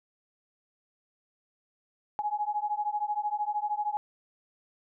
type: beating tone pair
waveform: sine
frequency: 830.6 / 843.6 Hz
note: G#5 / G#5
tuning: 0 / +27 cents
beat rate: 13 Hz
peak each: -31 dBFS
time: 2.19-3.97 s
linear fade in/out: 0 ms
effects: none